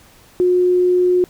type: tone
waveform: sine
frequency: 360.7 Hz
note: F#4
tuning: 44 cents flat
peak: -11 dBFS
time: 0.4-1.24 s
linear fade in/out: 0 ms
effects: pink hiss -48 dBFS RMS until 1.29 s